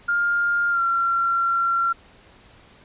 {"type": "tone with pitch glide", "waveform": "sine", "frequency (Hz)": [1406, 1368.3], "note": ["F6", "F6"], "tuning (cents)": [11, -36], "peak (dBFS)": -18, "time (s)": [0.08, 1.93], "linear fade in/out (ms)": 10, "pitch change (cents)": -47, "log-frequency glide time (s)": [0.7, 0.81], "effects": ["pink hiss -51 dBFS RMS until 2.84 s", "resampled to 8000 Hz"]}